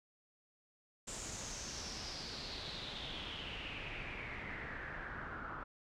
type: noise with low-pass filter sweep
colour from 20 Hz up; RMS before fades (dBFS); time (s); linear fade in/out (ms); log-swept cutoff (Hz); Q
pink; -45; 1.07-5.64; 10; 7600 to 1300; 5.2
effects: none